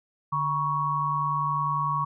sine tone cluster, 147.1 / 961 / 1112 Hz, D3 / B5 / C#6, +3 / -48 / +5 cents, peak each -31 / -31 / -25 dBFS, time 0.32-2.05 s, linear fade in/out 10 ms, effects none

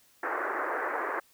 white band-pass noise, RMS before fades -32 dBFS, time 0.23-1.2 s, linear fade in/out 5 ms, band 320 to 1800 Hz, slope 48 dB/octave, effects white hiss -63 dBFS RMS until 1.33 s

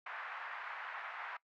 white band-pass noise, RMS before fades -45 dBFS, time 0.06-1.37 s, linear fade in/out 5 ms, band 820 to 1900 Hz, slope 24 dB/octave, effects noise-tail reverb RT60 0.1 s tail -20 dB re dry

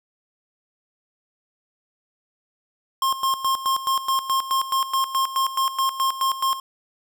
square tone with tremolo, 1067 Hz, C6, 34 cents sharp, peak -19 dBFS, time 3.02-6.6 s, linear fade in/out 2 ms, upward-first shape square, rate 4.7 Hz, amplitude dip 75%, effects none

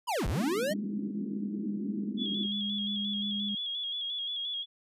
square linear two-way sweep, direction down then up, 1046.5 to 30.36 to 647 Hz, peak -29 dBFS, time 0.07-0.74 s, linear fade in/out 20 ms, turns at 0.27 s
pink band-pass noise, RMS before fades -38 dBFS, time 0.35-2.47 s, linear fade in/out 10 ms, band 190 to 340 Hz, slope 48 dB/octave
sine tone, 204.9 Hz, G#3, 23 cents flat, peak -33 dBFS, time 0.71-3.55 s, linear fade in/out 5 ms
sine tone with vibrato, 3348 Hz, G#7, 13 cents sharp, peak -32 dBFS, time 2.17-4.66 s, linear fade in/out 50 ms, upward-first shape square, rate 5.7 Hz, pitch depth 40 cents each way
effects resampled to 32000 Hz

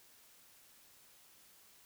silence, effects white hiss -63 dBFS RMS until 1.85 s

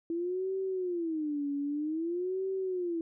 sine tone with vibrato, 329.6 Hz, E4, in tune, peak -30 dBFS, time 0.1-3.01 s, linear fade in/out 2 ms, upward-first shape sine, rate 0.52 Hz, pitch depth 260 cents each way, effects none

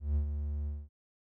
triangle tone with ADSR envelope, 73.3 Hz, D2, 3 cents flat, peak -23 dBFS, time 0-0.89 s, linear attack 160 ms, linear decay 92 ms, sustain -7 dB, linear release 220 ms, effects none

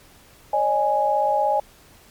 sine chord, C# suspended second, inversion none, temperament equal with one note detuned, 554.4 / 610.9 / 830.6 Hz, C#5 / D#5 / G#5, 0 / -32 / 0 cents, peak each -25 / -23 / -19 dBFS, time 0.53-1.6 s, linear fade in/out 5 ms, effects pink hiss -51 dBFS RMS until 2.1 s + MP3 96 kbps

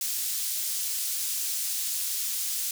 pink high-pass noise, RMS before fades -30 dBFS, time 0.01-2.71 s, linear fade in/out 2 ms, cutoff 6000 Hz, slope 12 dB/octave, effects none

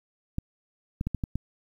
clicks, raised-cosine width 5 ms, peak -16 dBFS, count 6, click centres 0.384 / 1.011 / 1.07 / 1.147 / 1.238 / 1.356 s, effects 9-bit

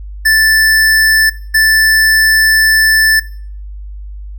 square tone bursts at uneven times, 1760 Hz, A6, in tune, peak -7 dBFS, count 2, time 0.25-1.3 / 1.54-3.2 s, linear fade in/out 10 ms, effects noise-tail reverb RT60 0.5 s tail -20 dB re dry + added 50 Hz sine -24 dBFS peak until 4.38 s

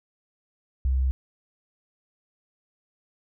sine tone, 65.2 Hz, C2, 5 cents flat, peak -20 dBFS, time 0.85-1.11 s, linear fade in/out 0 ms, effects none

